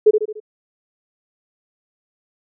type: tone with echo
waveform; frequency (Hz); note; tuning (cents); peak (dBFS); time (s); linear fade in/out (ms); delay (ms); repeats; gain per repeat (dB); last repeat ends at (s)
sine; 427.6; A4; -49; -6; 0.06-0.11; 10; 73; 4; -6; 0.402
effects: none